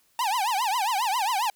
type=tone with vibrato; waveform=45% pulse; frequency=880 Hz; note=A5; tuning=in tune; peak=-23 dBFS; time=0.19-1.5 s; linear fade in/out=2 ms; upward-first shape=triangle; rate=7.4 Hz; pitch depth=300 cents each way; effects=white hiss -65 dBFS RMS until 1.55 s